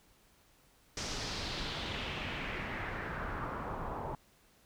pink noise with low-pass filter sweep, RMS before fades -39 dBFS, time 0.97-4.15 s, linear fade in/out 2 ms, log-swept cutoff 6000 to 850 Hz, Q 2.5, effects pink hiss -66 dBFS RMS until 4.65 s

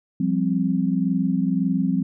sine chord, F suspended second, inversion none, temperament just, 174.61 / 196.44 / 261.9 Hz, F3 / G3 / C4, 0 / +4 / +2 cents, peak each -23 dBFS, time 0.2-2.03 s, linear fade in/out 5 ms, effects none

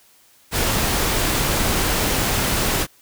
pink noise, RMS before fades -20 dBFS, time 0.51-2.87 s, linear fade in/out 50 ms, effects white hiss -54 dBFS RMS until 3.01 s

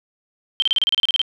sine tone bursts, 3136 Hz, G7, in tune, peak -14 dBFS, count 12, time 0.6-1.216 s, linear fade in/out 0 ms, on 22 ms, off 32 ms, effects none

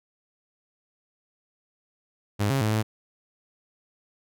sawtooth tone with pitch steps, 102.9 / 136.3 / 108.1 / 109 Hz, G#2 / C#3 / A2 / A2, -16 / -29 / -30 / -16 cents, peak -18 dBFS, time 2.39-2.83 s, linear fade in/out 20 ms, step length 110 ms, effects none

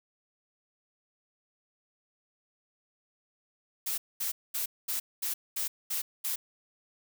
blue noise bursts, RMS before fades -32 dBFS, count 8, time 3.86-6.36 s, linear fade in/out 10 ms, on 120 ms, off 220 ms, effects none

